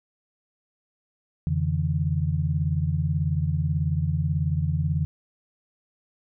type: tone cluster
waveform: sine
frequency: 86.2 / 141 / 159.3 Hz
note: F2 / C#3 / D#3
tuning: -22 / +30 / +41 cents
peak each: -26 dBFS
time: 1.47-5.05 s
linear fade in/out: 0 ms
effects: none